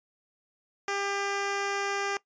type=tone; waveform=10% pulse; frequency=399.2 Hz; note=G4; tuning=32 cents sharp; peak=-20 dBFS; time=0.88-2.17 s; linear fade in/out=2 ms; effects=noise-tail reverb RT60 0.1 s tail -19 dB re dry + resampled to 16000 Hz